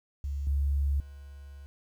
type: tone with level steps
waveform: sine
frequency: 70.3 Hz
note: C#2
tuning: 25 cents sharp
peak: -30 / -24 / -43 dBFS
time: 0.24-1.66 s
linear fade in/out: 0 ms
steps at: 0.47 / 1 s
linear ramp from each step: 2 ms
effects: 10-bit

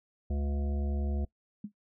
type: harmonic tone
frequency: 71.2 Hz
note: C#2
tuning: 47 cents sharp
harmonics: 1 / 3 / 5 / 7 / 9 / 10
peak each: -29 / -38 / -44 / -48 / -49 / -52 dBFS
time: 0.3-1.25 s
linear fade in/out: 5 ms
type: tone with exponential decay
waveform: sine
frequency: 207.7 Hz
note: G#3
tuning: in tune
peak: -32 dBFS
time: 1.64-1.72 s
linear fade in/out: 5 ms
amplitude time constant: 17 ms
effects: noise-tail reverb RT60 0.1 s tail -21 dB re dry

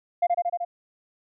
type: tone with echo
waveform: sine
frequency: 698.5 Hz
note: F5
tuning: in tune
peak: -15 dBFS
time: 0.22-0.27 s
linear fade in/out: 10 ms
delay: 76 ms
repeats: 5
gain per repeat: -2 dB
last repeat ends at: 0.65 s
effects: tanh soft clip ceiling -16 dBFS

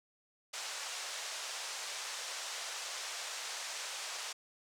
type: band-pass noise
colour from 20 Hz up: white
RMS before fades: -42 dBFS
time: 0.53-4.33 s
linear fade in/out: 10 ms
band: 540 to 7500 Hz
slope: 24 dB/octave
effects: none

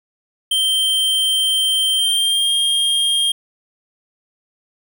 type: tone with pitch glide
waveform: square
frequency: 3136 to 3222 Hz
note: G7 to G7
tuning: 0 to +47 cents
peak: -15 dBFS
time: 0.51-3.32 s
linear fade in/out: 5 ms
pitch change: +47 cents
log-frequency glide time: 1.93-2.51 s
effects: none

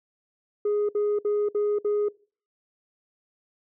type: tone bursts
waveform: sine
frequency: 415.3 Hz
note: G#4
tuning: in tune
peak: -19 dBFS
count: 5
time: 0.65-2.086 s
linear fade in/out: 5 ms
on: 240 ms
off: 59 ms
effects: noise-tail reverb RT60 0.4 s tail -23 dB re dry + tanh soft clip ceiling -20 dBFS

